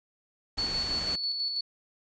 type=low-pass noise; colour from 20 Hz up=pink; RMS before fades=-38 dBFS; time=0.57-1.16 s; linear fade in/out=10 ms; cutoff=7400 Hz; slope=48 dB/octave
type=tone with tremolo; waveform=sine; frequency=4434 Hz; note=C#8; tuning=in tune; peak=-27 dBFS; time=0.58-1.61 s; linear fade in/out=5 ms; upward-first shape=square; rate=6.1 Hz; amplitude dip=35%
effects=none